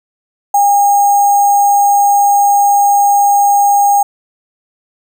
sine tone with sample-and-hold, 808 Hz, G#5, 48 cents flat, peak -6 dBFS, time 0.54-4.03 s, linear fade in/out 5 ms, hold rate 7350 Hz, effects none

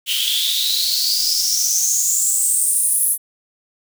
white noise with high-pass filter sweep, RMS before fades -18 dBFS, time 0.06-3.18 s, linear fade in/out 50 ms, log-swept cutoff 3000 to 11000 Hz, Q 9.1, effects none

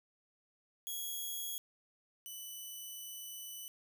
5% pulse tone pair in turn, 3322 / 2984 Hz, G#7 / F#7, 0 / +14 cents, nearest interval major second, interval 186 cents, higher first, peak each -30 / -36 dBFS, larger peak first, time 0.87-1.58 / 2.26-3.68 s, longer second, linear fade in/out 0 ms, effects 12-bit

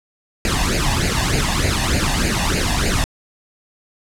pink noise with flanger, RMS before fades -18 dBFS, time 0.45-3.04 s, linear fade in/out 0 ms, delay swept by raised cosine 0.43 to 1.14 ms, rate 3.3 Hz, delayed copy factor +0.75, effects low-pass 9000 Hz 12 dB/octave

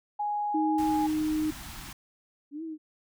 sine tone, 830.6 Hz, G#5, in tune, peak -27 dBFS, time 0.19-1.07 s, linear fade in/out 10 ms
sine tone with pitch glide, 312.6 to 309 Hz, D#4 to D#4, +8 to -12 cents, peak -25 dBFS, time 0.54-1.51 s, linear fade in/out 10 ms, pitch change -20 cents, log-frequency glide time 0.9-0.96 s
pink band-stop noise, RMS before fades -42 dBFS, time 0.78-1.93 s, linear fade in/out 5 ms, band 330 to 710 Hz, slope 48 dB/octave
sine exponential two-way sweep, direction up then down, 277.7 to 329.6 to 303.8 Hz, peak -34 dBFS, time 2.51-2.78 s, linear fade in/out 50 ms, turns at 2.63 s
effects none

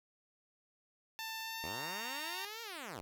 10% pulse tone with pitch glide, 891 to 918.2 Hz, A5 to A#5, +22 to -26 cents, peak -32 dBFS, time 1.19-2.45 s, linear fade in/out 0 ms, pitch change +52 cents, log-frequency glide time 1.41-1.85 s
5% pulse linear two-way sweep, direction up then down, 71.6 to 471.1 to 71.6 Hz, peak -32 dBFS, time 1.64-3.01 s, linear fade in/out 0 ms, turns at 2.62 s
effects none

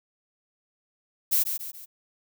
violet noise with echo, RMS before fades -22 dBFS, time 1.31-1.44 s, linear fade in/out 20 ms, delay 140 ms, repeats 3, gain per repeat -7 dB, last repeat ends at 1.86 s, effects none

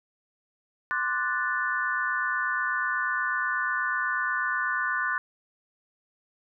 sine chord, D dominant seventh, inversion third, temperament equal, 1046.5 / 1174.7 / 1480 / 1760 Hz, C6 / D6 / F#6 / A6, 0 / 0 / 0 / 0 cents, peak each -33 / -33 / -28 / -30 dBFS, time 0.91-5.18 s, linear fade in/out 0 ms, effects none

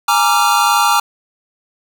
square chord, Bb dominant seventh, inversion third, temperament equal with one note detuned, 830.6 / 932.3 / 1174.7 / 1373.7 Hz, Ab5 / Bb5 / D6 / F6, 0 / 0 / 0 / -29 cents, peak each -17 dBFS, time 0.08-1 s, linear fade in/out 5 ms, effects none

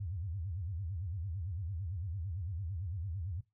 sine tone with vibrato, 89.8 Hz, F2, 49 cents sharp, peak -36 dBFS, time 0-3.41 s, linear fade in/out 10 ms, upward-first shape sine, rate 8.9 Hz, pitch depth 250 cents each way, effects noise-tail reverb RT60 0.2 s tail -18 dB re dry

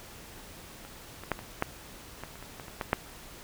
clicks, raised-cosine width 0.5 ms, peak -30 / -27 / -12 / -26 / -11 / -22 / -30 / -30 / -26 / -30 / -16 / -8 dBFS, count 12, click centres 0.85 / 1.236 / 1.317 / 1.391 / 1.624 / 2.236 / 2.356 / 2.426 / 2.598 / 2.682 / 2.812 / 2.931 s, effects pink hiss -48 dBFS RMS until 3.43 s

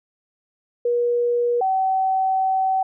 sine tone pair in turn, 480 / 762 Hz, B4 / G5, -49 / -49 cents, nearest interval minor sixth, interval 800 cents, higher second, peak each -17 dBFS, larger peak neither, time 0.85-1.61 / 1.61-2.83 s, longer second, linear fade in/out 5 ms, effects none

